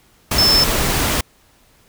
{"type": "tone in noise", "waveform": "sine", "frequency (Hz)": 5274, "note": "E8", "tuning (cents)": 0, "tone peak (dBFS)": -11, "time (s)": [0.38, 0.64], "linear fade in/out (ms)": 5, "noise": "pink", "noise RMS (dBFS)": -18, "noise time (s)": [0.31, 1.21], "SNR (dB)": 4, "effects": ["pink hiss -54 dBFS RMS until 1.88 s"]}